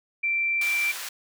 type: tone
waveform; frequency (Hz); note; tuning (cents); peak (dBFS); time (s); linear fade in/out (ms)
sine; 2349; D7; 0; -22; 0.23-0.92; 10
type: high-pass noise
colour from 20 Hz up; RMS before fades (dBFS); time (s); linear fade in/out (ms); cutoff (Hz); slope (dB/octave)
pink; -35; 0.61-1.09; 5; 1400; 12
effects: none